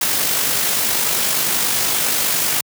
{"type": "noise with amplitude modulation", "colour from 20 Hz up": "white", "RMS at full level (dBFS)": -17, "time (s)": [0.01, 2.61], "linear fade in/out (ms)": 5, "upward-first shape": "sine", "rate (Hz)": 50.2, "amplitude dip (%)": 30, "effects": ["high-pass 100 Hz 12 dB/octave"]}